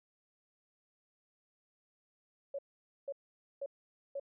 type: tone bursts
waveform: sine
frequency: 557 Hz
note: C#5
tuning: 8 cents sharp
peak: -36 dBFS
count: 4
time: 2.54-4.198 s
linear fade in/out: 5 ms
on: 47 ms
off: 490 ms
effects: none